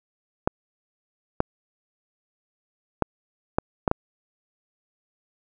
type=clicks; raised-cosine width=1 ms; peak=-5 dBFS; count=6; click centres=0.475 / 1.404 / 3.023 / 3.585 / 3.878 / 3.914 s; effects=none